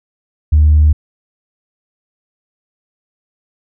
sine tone, 75.9 Hz, D#2, 42 cents flat, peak -4 dBFS, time 0.52-0.93 s, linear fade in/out 10 ms, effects tanh soft clip ceiling -2 dBFS

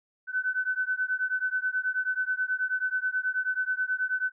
sine beating tone pair, 1507 / 1516.3 Hz, F#6 / F#6, +31 / +42 cents, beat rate 9.3 Hz, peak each -29 dBFS, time 0.27-4.32 s, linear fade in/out 50 ms, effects none

